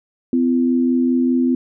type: tone pair together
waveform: sine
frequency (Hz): 253.9 / 338.9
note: B3 / E4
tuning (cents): +48 / +48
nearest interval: perfect fourth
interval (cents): 500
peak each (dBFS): -14 / -21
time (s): 0.33-1.55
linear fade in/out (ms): 2
effects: none